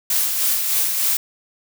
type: noise with tremolo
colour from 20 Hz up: blue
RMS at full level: -18 dBFS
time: 0.1-1.17 s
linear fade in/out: 2 ms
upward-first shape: sine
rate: 3.3 Hz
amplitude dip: 40%
effects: none